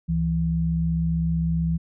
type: tone pair together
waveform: sine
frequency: 69.3 / 164.82 Hz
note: C#2 / E3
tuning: 0 / 0 cents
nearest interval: octave + minor third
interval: 1500 cents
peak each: -27 / -21 dBFS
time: 0.08-1.78 s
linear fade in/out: 20 ms
effects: none